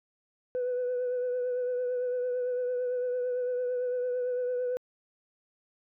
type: tone with vibrato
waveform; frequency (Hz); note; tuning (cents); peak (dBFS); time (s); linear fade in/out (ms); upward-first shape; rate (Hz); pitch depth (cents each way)
sine; 497.1; B4; +11; -26; 0.55-4.77; 0; triangle; 8.9; 32
effects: tanh soft clip ceiling -25 dBFS